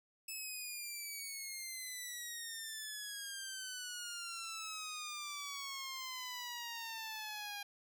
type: exponential sweep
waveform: 10% pulse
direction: down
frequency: 2613 to 808 Hz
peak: -34 dBFS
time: 0.28-7.63 s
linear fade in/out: 5 ms
effects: none